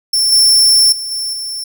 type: tone with level steps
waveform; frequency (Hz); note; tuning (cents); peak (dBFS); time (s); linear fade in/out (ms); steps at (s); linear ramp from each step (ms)
sawtooth; 5390; E8; +38; -8 / -4 / -18 / -15 / -18; 0.13-1.64; 5; 0.32 / 0.92 / 1.11 / 1.33; 5
effects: none